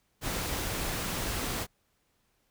pink noise, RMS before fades -33 dBFS, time 0.21-1.67 s, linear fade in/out 50 ms, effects pink hiss -73 dBFS RMS until 2.5 s

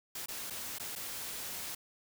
white noise with dropouts, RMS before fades -41 dBFS, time 0.15-1.75 s, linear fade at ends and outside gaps 5 ms, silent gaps 0.26-0.284 / 0.501-0.505 / 0.785-0.797 / 0.954-0.959 s, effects none

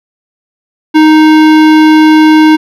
sine tone with hard clipping, 311.1 Hz, D#4, in tune, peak -3 dBFS, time 0.94-2.57 s, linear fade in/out 20 ms, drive 18 dB, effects none

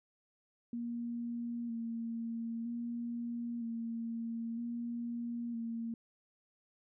sine tone with vibrato, 233.1 Hz, A#3, in tune, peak -36 dBFS, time 0.73-5.94 s, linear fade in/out 2 ms, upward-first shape square, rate 0.52 Hz, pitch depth 24 cents each way, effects none

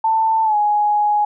sine tone with pitch glide, 889 to 834.3 Hz, A5 to G#5, +18 to +8 cents, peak -13 dBFS, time 0.04-1.25 s, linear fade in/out 5 ms, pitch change -110 cents, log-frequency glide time 0.44-0.56 s, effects none

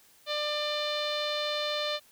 sawtooth tone with low-pass filter, 596 Hz, D5, 25 cents sharp, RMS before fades -31 dBFS, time 0.26-2 s, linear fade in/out 50 ms, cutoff 3900 Hz, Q 5.9, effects white hiss -60 dBFS RMS until 2.11 s

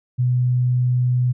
sine tone, 124.7 Hz, B2, 17 cents sharp, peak -15 dBFS, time 0.18-1.33 s, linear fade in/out 20 ms, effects none

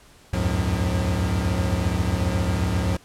square tone cluster, 70.7 / 85.6 / 93.4 / 107.7 / 180 Hz, C#2 / F2 / F#2 / A2 / F#3, +35 / -34 / +17 / -37 / -47 cents, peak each -28 dBFS, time 0.33-2.97 s, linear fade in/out 5 ms, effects pink hiss -52 dBFS RMS until 3.04 s + low-pass 11000 Hz 12 dB/octave

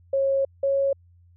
sine tone pair in turn, 545 / 550.4 Hz, C#5 / C#5, -29 / -12 cents, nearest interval unison, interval 17 cents, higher second, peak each -19 dBFS, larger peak neither, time 0.13-0.45 / 0.63-0.93 s, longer first, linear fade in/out 5 ms, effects added 87 Hz sine -52 dBFS peak until 1.36 s

